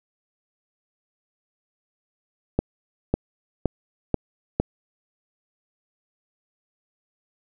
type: accelerating click train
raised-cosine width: 2 ms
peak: -6 dBFS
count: 5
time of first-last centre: 2.59-4.6 s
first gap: 550 ms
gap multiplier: 0.94
effects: none